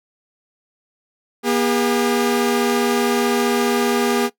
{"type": "tone pair together", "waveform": "sawtooth", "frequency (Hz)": [240.1, 404.9], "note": ["B3", "G#4"], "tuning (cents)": [-49, -44], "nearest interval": "major sixth", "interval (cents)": 905, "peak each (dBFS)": -15, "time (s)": [1.43, 4.3], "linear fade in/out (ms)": 50, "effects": ["noise-tail reverb RT60 0.1 s tail -18 dB re dry"]}